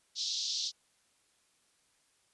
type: band-pass noise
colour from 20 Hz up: pink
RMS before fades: -35 dBFS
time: 0.15-0.72 s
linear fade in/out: 50 ms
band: 3600 to 6000 Hz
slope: 48 dB/octave
effects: white hiss -71 dBFS RMS until 2.33 s + resampled to 24000 Hz